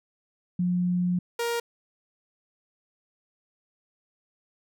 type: tone pair in turn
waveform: sine / sawtooth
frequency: 178.5 / 469.7 Hz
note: F3 / A#4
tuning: +38 / +13 cents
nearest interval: octave + perfect fourth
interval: 1675 cents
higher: second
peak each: -22 dBFS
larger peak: neither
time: 0.59-1.19 / 1.39-1.6 s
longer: first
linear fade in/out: 5 ms
effects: none